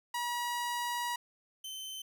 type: tone pair in turn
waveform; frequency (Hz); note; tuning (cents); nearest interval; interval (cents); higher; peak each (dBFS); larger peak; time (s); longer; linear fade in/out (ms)
sawtooth; 962 / 3077; B5 / G7; -46 / -33; octave + minor sixth; 2013; second; -29 / -37; first; 0.14-1.16 / 1.64-2.02; first; 5
effects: none